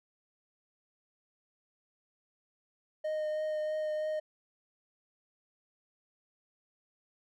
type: tone with vibrato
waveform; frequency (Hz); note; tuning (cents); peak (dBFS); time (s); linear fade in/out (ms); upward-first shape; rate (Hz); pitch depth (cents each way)
triangle; 616; D#5; -17; -29; 3.04-4.2; 10; triangle; 3.1; 14
effects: none